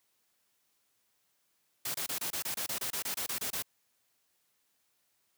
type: noise bursts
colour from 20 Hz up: white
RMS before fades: -35 dBFS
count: 15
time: 1.85-3.624 s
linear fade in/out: 5 ms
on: 94 ms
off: 26 ms
effects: white hiss -75 dBFS RMS until 5.37 s + high-pass 80 Hz 12 dB/octave